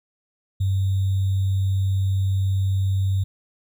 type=tone with sample-and-hold; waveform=sine; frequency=96.3 Hz; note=G2; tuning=30 cents flat; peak=-18 dBFS; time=0.6-3.24 s; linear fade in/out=10 ms; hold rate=3675 Hz; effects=none